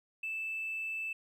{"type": "tone with hard clipping", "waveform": "sine", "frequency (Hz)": 2637, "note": "E7", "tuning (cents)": 0, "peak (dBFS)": -35, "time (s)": [0.23, 1.13], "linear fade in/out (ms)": 5, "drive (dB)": 1, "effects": ["resampled to 32000 Hz"]}